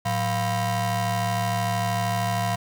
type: ring-modulated tone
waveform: 30% pulse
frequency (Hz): 293.7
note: D4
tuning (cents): 0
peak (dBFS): -17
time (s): 0.05-2.56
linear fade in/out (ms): 10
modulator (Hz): 404
effects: none